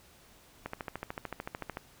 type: click train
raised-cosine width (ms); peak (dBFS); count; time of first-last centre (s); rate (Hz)
0.5; -21; 16; 0.66-1.771; 13.5
effects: pink hiss -59 dBFS RMS until 2 s

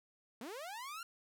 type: linear sweep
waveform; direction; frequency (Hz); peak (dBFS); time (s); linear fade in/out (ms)
sawtooth; up; 207.2 to 1414; -40; 0.41-1.03; 2
effects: none

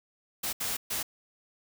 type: noise bursts at uneven times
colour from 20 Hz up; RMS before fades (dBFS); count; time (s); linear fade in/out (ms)
white; -32; 3; 0.43-0.53 / 0.6-0.77 / 0.9-1.03; 10
effects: none

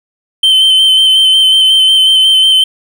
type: tone with vibrato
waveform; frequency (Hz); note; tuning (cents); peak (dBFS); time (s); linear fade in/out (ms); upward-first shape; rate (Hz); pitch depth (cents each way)
triangle; 3091; G7; -25; -3; 0.43-2.64; 5; square; 5.5; 17
effects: none

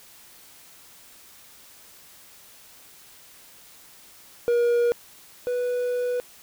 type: tone pair in turn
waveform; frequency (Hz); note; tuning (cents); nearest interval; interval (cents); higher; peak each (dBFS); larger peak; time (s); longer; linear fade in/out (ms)
triangle; 476.5 / 492.2; A#4 / B4; +38 / -6; minor second; 56; second; -16 / -21; first; 4.48-4.92 / 5.47-6.2; second; 0
effects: white hiss -50 dBFS RMS until 6.42 s

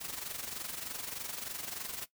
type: noise with amplitude modulation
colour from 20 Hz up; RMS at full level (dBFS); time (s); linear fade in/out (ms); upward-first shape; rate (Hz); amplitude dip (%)
white; -38; 0-2.06; 20; sine; 23.3; 65
effects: noise-tail reverb RT60 0.1 s tail -17 dB re dry

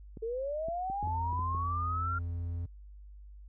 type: clicks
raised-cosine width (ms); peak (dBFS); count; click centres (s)
3; -31; 8; 0.172 / 0.685 / 0.9 / 1.028 / 1.074 / 1.33 / 1.393 / 1.548
type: linear sweep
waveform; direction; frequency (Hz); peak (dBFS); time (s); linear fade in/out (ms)
sine; up; 437.6 to 1394; -32; 0.22-2.19; 10
type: tone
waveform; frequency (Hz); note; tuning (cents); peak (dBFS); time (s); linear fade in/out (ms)
triangle; 85.8; F2; -30; -31; 1.03-2.66; 5
effects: added 50 Hz sine -47 dBFS peak until 3.48 s

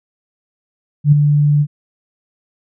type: tone with ADSR envelope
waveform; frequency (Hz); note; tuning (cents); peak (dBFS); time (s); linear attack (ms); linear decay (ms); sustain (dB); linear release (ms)
sine; 146.83; D3; 0; -3; 1.04-1.67; 81; 11; -6; 59
effects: none

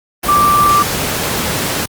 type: tone in noise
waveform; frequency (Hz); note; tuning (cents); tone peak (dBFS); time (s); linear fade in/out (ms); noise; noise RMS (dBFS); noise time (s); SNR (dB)
sine; 1174.7; D6; 0; -8; 0.28-0.83; 10; pink; -17; 0.23-1.86; +6
effects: high-pass 80 Hz 12 dB/octave + Opus 32 kbps

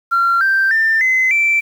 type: tone with pitch steps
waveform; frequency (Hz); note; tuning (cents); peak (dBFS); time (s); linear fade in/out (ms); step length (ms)
sine; 1373 / 1568.1 / 1790.9 / 2045 / 2336; F6 / G6 / A6 / C7 / D7; -30 / 0 / +30 / -40 / -10; -10; 0.11-1.61; 20; 300
effects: tanh soft clip ceiling -7 dBFS + 7-bit

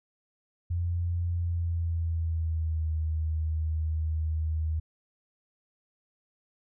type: tone with pitch glide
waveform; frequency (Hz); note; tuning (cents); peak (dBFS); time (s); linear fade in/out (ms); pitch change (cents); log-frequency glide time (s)
sine; 86.5 to 78.86; F2 to D#2; -16 to +24; -26; 0.7-4.8; 10; -160; 1.34-2.91
effects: none

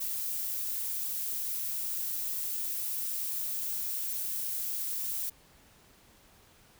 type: noise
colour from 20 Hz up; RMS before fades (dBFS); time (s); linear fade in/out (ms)
violet; -34; 0-5.3; 10
effects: pink hiss -60 dBFS RMS until 6.79 s

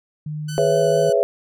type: tone with pitch glide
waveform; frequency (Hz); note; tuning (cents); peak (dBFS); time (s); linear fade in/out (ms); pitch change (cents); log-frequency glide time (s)
sine; 151.9 to 156.44; D#3 to D#3; -41 to +10; -25; 0.26-1.1; 5; +51; 0.62-0.76
type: tone with vibrato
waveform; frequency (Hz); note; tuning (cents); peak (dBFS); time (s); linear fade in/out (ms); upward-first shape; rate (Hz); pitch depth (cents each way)
10% pulse; 1500; F#6; +23; -24; 0.48-1.13; 10; triangle; 4.3; 14
type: chord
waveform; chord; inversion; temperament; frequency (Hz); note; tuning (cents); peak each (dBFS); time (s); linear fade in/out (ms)
sine; C# minor seventh; second; just; 415.8 / 498.9 / 554.4 / 665.2; G#4 / B4 / C#5 / E5; +2 / +17 / 0 / +16; -20; 0.58-1.23; 0
effects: none

